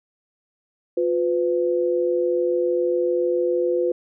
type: tone pair together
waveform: sine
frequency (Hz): 355.2 / 502.3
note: F4 / B4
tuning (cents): +29 / +29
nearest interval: tritone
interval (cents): 600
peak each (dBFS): -21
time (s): 0.97-3.92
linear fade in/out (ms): 5
effects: none